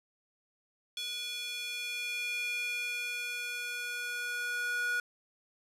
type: tone with high-pass filter sweep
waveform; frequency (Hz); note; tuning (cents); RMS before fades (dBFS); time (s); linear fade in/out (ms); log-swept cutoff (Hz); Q
square; 484.3; B4; -34; -36; 0.97-5; 2; 3200 to 1500; 4.7
effects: resampled to 32000 Hz